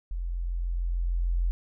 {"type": "tone with level ramp", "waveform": "sine", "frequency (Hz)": 43.31, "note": "F1", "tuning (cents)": -14, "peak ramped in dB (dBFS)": [-29, -22], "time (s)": [0.11, 1.51], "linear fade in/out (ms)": 0, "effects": []}